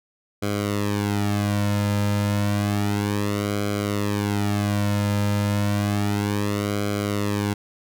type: tone with flanger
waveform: sawtooth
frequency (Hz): 102.5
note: G#2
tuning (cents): -22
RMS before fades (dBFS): -23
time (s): 0.42-7.54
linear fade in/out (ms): 10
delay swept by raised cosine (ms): 1.1 to 2.7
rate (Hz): 0.31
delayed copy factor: -0.85
effects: none